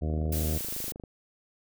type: harmonic tone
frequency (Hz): 77.9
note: D#2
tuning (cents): +3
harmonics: 1 / 2 / 3 / 4 / 5 / 6 / 7 / 8 / 9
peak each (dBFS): -28 / -34 / -38 / -40 / -42 / -44 / -45 / -46 / -47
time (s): 0.01-0.59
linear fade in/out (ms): 20
type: click train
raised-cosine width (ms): 2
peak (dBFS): -28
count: 25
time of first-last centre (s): 0.1-1.038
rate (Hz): 25.6
type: noise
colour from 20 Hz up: blue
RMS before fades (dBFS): -35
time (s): 0.32-0.92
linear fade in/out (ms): 5
effects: none